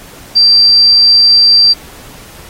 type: tone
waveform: sine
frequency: 4699 Hz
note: D8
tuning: in tune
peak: -3 dBFS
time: 0.35-1.74 s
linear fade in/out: 20 ms
effects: pink hiss -35 dBFS RMS until 2.49 s + AAC 48 kbps